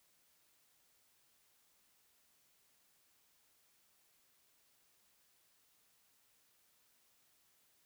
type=silence; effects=white hiss -73 dBFS RMS until 7.85 s